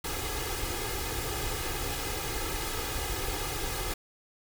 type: noise with comb filter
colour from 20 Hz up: pink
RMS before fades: -33 dBFS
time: 0.04-3.94 s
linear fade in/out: 5 ms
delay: 2.4 ms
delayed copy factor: +0.75
effects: none